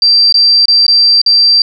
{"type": "tone with dropouts", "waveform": "sine", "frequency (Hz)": 4699, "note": "D8", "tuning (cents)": 0, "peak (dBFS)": -4, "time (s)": [0.02, 1.62], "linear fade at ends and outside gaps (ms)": 2, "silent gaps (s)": [[0.325, 0.342], [0.656, 0.682], [0.866, 0.88], [1.216, 1.262]], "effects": []}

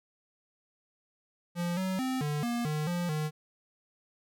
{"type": "tone with pitch steps", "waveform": "square", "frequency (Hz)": [173.7, 187.9, 259.3, 148.2, 237.7, 152.2, 175, 153.2], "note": ["F3", "F#3", "C4", "D3", "A#3", "D#3", "F3", "D#3"], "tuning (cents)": [-9, 27, -15, 16, 34, -38, 4, -27], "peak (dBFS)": -30, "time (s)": [1.55, 3.31], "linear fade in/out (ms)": 50, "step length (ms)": 220, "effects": []}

